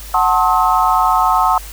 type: chord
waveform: sine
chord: F# diminished seventh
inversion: none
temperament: just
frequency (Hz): 740 / 888 / 1065.6 / 1278.7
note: F#5 / A5 / C6 / Eb6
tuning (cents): 0 / +16 / +31 / +47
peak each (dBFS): -16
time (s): 0.14-1.58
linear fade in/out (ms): 2
effects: added 50 Hz sine -31 dBFS peak until 1.72 s + white hiss -35 dBFS RMS until 1.72 s